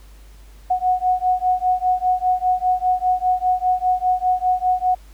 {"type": "beating tone pair", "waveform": "sine", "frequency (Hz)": [732, 737], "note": ["F#5", "F#5"], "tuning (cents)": [-19, -7], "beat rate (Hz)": 5, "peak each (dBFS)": -19, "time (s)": [0.7, 4.95], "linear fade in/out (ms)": 10, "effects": ["added 50 Hz sine -41 dBFS peak until 5.13 s", "pink hiss -53 dBFS RMS until 5.13 s"]}